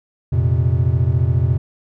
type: chord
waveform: triangle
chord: F suspended fourth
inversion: none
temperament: equal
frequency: 87.31 / 116.54 / 130.81 Hz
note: F2 / Bb2 / C3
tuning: 0 / 0 / 0 cents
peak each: -16 dBFS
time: 0.32-1.58 s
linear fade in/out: 10 ms
effects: none